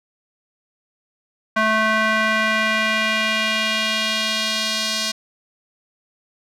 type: tone with band-pass filter sweep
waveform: square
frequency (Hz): 218.5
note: A3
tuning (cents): -12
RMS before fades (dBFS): -20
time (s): 1.56-5.12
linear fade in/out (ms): 10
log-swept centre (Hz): 1400 to 4700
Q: 1.6
effects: none